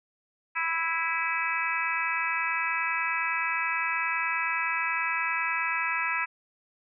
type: harmonic tone with a mistuned harmonic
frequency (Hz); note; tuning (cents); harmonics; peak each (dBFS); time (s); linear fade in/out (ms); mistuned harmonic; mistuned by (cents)
329.6; E4; 0; 3 / 4 / 5 / 6 / 7 / 8; -33 / -33 / -33 / -33 / -33 / -33; 0.55-6.26; 20; 8; -37
effects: none